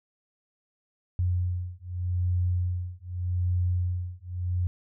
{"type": "beating tone pair", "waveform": "sine", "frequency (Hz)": [89.1, 89.93], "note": ["F2", "F#2"], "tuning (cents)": [35, -49], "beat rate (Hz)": 0.83, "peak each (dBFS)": -28, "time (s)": [1.19, 4.67], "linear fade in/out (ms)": 0, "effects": []}